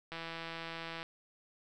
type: click train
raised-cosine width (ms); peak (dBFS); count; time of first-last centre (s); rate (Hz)
0.3; -26; 151; 0.12-1.029; 165
effects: none